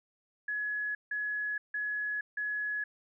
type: tone bursts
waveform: sine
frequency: 1690 Hz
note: G#6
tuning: 30 cents sharp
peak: -31 dBFS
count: 4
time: 0.48-2.84 s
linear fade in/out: 5 ms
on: 470 ms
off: 160 ms
effects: none